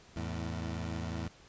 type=tone pair together; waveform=20% pulse; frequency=82.41 / 108.55 Hz; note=E2 / A2; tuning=0 / -23 cents; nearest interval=perfect fourth; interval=477 cents; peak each=-32 / -35 dBFS; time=0.16-1.28 s; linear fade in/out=5 ms; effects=pink hiss -58 dBFS RMS until 1.48 s + resampled to 16000 Hz